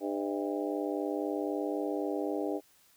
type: harmonic tone with a mistuned harmonic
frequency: 100.1 Hz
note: G2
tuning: 37 cents sharp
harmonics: 3 / 4 / 5 / 6 / 7 / 8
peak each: -34 / -36 / -38 / -40 / -41 / -42 dBFS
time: 0-2.61 s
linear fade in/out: 50 ms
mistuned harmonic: 7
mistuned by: -92 cents
effects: white hiss -64 dBFS RMS until 2.96 s